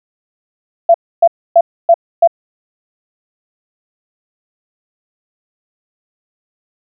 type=tone bursts; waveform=sine; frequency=677 Hz; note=E5; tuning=46 cents sharp; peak=-3 dBFS; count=5; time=0.89-2.275 s; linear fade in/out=5 ms; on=53 ms; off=280 ms; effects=none